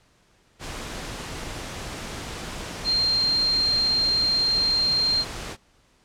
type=tone in noise; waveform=sine; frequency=4186 Hz; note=C8; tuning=in tune; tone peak=-19 dBFS; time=2.84-5.25 s; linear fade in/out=50 ms; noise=pink; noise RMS=-34 dBFS; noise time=0.59-5.57 s; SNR=+12 dB; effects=pink hiss -61 dBFS RMS until 6.04 s + low-pass 8000 Hz 12 dB/octave